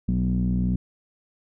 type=tone with low-pass filter; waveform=sawtooth; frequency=61.8 Hz; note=B1; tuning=2 cents sharp; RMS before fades=-23 dBFS; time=0.08-0.76 s; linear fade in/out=5 ms; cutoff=210 Hz; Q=10; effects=none